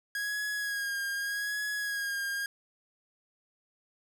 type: tone with vibrato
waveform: 45% pulse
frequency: 1647 Hz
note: G#6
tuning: 15 cents flat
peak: -31 dBFS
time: 0.15-2.46 s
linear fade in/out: 2 ms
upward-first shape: sine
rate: 0.83 Hz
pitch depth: 37 cents each way
effects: none